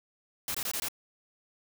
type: noise bursts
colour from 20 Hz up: white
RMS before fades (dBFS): -33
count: 5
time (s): 0.48-0.885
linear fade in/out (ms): 2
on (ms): 65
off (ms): 20
effects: none